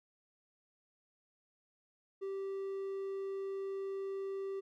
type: tone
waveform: triangle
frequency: 389.8 Hz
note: G4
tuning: 10 cents flat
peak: -35 dBFS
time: 2.21-4.61 s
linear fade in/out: 20 ms
effects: none